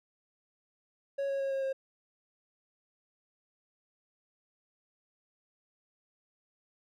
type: tone with pitch steps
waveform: triangle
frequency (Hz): 554.4 / 549.6 / 544.9 / 540.2 / 535.5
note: C#5 / C#5 / C#5 / C#5 / C5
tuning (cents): 0 / -15 / -30 / -45 / +40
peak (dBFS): -28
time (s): 1.18-1.73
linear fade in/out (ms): 10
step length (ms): 110
effects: none